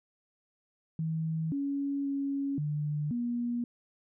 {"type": "tone with pitch steps", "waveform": "sine", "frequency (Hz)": [160.4, 280.1, 277.8, 148.8, 239.5], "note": ["E3", "C#4", "C#4", "D3", "A#3"], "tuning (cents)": [-47, 18, 4, 23, 47], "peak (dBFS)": -29, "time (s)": [0.99, 3.64], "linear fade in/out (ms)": 2, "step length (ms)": 530, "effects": []}